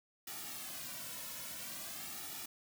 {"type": "noise with flanger", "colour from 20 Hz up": "white", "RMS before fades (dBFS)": -45, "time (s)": [0.27, 2.46], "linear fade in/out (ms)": 5, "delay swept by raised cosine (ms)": [1.9, 2.53], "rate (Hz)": 0.48, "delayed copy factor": -0.75, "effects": []}